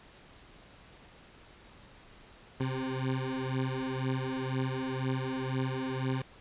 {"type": "beating tone pair", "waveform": "20% pulse", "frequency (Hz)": [130, 132], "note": ["C3", "C3"], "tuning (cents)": [-11, 16], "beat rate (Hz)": 2, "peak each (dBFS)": -29, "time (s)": [2.6, 6.22], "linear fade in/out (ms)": 5, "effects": ["pink hiss -55 dBFS RMS until 6.4 s", "resampled to 8000 Hz"]}